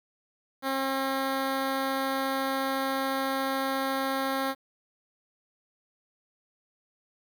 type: tone with notch filter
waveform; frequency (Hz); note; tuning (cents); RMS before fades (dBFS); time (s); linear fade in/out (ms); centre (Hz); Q
10% pulse; 268.6; C4; +46; -29; 0.62-4.55; 50; 7200; 1.2
effects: 10-bit